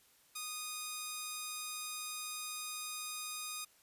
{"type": "tone", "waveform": "5% pulse", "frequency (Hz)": 1236, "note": "D#6", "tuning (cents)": -12, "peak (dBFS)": -28, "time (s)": [0.35, 3.65], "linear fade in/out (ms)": 10, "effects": ["white hiss -67 dBFS RMS until 3.82 s", "resampled to 32000 Hz"]}